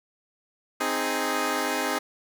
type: chord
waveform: 10% pulse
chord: Ab major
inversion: first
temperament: equal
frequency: 261.6 / 311.1 / 415.3 Hz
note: C4 / Eb4 / Ab4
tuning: 0 / 0 / 0 cents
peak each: -21 dBFS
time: 0.8-1.99 s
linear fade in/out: 10 ms
effects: none